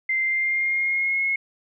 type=tone with pitch glide; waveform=sine; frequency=2084 to 2170 Hz; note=C7 to C#7; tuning=-7 to -37 cents; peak=-20 dBFS; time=0.09-1.36 s; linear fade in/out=5 ms; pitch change=+70 cents; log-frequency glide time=0.19-1.23 s; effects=none